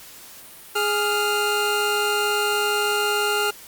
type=tone pair together; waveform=25% pulse; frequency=415.3 / 1396.9 Hz; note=G#4 / F6; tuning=0 / 0 cents; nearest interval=octave + major sixth; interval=2100 cents; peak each=-19 dBFS; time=0.75-3.51 s; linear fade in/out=10 ms; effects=white hiss -43 dBFS RMS until 3.67 s + Opus 48 kbps